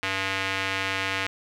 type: tone with band-pass filter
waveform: square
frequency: 96.3 Hz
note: G2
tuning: 30 cents flat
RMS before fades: -28 dBFS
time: 0.03-1.27 s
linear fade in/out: 0 ms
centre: 2300 Hz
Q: 1.6
effects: none